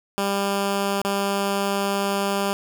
10% pulse tone with dropouts, 198.8 Hz, G3, 25 cents sharp, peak -13 dBFS, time 0.18-2.53 s, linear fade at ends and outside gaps 0 ms, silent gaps 1.016-1.049 s, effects none

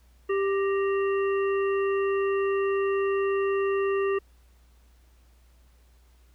harmonic tone with a mistuned harmonic, 393.5 Hz, G4, 7 cents sharp, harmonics 1 / 3 / 5 / 7, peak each -23 / -33 / -37 / -40 dBFS, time 0.29-4.19 s, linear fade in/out 10 ms, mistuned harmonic 5, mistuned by -87 cents, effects added 60 Hz sine -55 dBFS peak until 6.34 s + pink hiss -66 dBFS RMS until 6.34 s

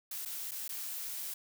blue noise with dropouts, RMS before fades -40 dBFS, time 0.11-1.34 s, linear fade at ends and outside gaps 5 ms, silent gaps 0.252-0.257 / 0.511-0.516 / 0.68-0.691 s, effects none

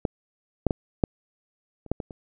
clicks, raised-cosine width 2 ms, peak -10 / -6 / -10 / -6 / -29 / -10 / -18 / -26 dBFS, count 8, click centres 0.052 / 0.667 / 0.708 / 1.038 / 1.863 / 1.916 / 2.002 / 2.108 s, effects none

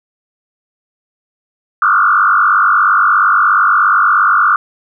sine tone with frequency modulation, 1300 Hz, E6, 24 cents flat, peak -7 dBFS, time 1.82-4.56 s, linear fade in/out 2 ms, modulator 48.5 Hz, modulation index 3.4, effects none

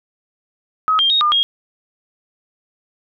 sine tone with pitch steps, 1272 / 3193 / 3743 / 1206 / 3262 Hz, D#6 / G7 / A#7 / D6 / G#7, +38 / +31 / +6 / +46 / -32 cents, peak -12 dBFS, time 0.88-1.43 s, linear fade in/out 0 ms, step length 110 ms, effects none

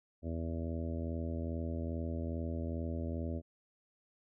harmonic tone, 82.41 Hz, E2, in tune, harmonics 1 / 2 / 3 / 4 / 5 / 6 / 7 / 8, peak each -37 / -45 / -41 / -46 / -49 / -52 / -47 / -52 dBFS, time 0.22-3.42 s, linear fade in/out 50 ms, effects none

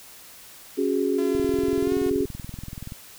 sine chord, C# suspended fourth, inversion none, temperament equal, 277.2 / 370 / 415.3 Hz, C#4 / F#4 / G#4, 0 / 0 / 0 cents, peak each -25 dBFS, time 0.77-2.26 s, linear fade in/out 20 ms
sawtooth tone with pitch glide, 340 to 362.3 Hz, F4 to F#4, -46 to -36 cents, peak -30 dBFS, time 1.18-2.1 s, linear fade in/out 5 ms, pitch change +110 cents, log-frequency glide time 1.81-1.94 s
click train, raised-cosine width 5 ms, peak -23 dBFS, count 34, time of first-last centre 1.35-2.921 s, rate 21 Hz
effects white hiss -46 dBFS RMS until 3.18 s

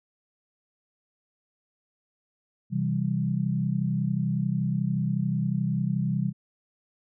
sine chord, C major, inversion none, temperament equal, 130.81 / 164.81 / 196 Hz, C3 / E3 / G3, 0 / 0 / 0 cents, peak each -28 dBFS, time 2.7-6.33 s, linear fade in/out 50 ms, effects none

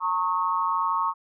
sine tone cluster, 915 / 1097 / 1270 Hz, A#5 / C#6 / D#6, -32 / -18 / +35 cents, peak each -27 / -24 / -31 dBFS, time 0-1.14 s, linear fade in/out 50 ms, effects none

